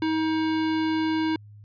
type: tone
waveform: square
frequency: 317 Hz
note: D#4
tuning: 32 cents sharp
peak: -23 dBFS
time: 0.02-1.36 s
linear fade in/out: 2 ms
effects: added 104 Hz sine -44 dBFS peak until 1.64 s + resampled to 11025 Hz